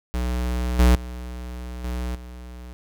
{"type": "tone with level steps", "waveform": "square", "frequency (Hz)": 61.3, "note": "B1", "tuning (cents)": -12, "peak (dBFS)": [-23, -13, -32, -26, -37], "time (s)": [0.14, 2.73], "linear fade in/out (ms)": 0, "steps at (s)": [0.79, 0.95, 1.84, 2.15], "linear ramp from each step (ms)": 5, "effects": []}